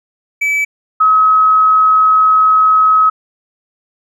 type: tone pair in turn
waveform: triangle / sine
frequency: 2300 / 1277.8 Hz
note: D7 / D#6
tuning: -37 / +46 cents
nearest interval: minor seventh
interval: 1017 cents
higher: first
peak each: -10 / -6 dBFS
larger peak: second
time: 0.41-0.65 / 1-3.1 s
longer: second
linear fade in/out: 10 ms
effects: none